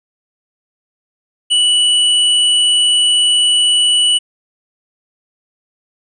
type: tone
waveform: square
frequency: 2954 Hz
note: F#7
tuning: 3 cents flat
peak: -10 dBFS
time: 1.5-4.19 s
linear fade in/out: 20 ms
effects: resampled to 24000 Hz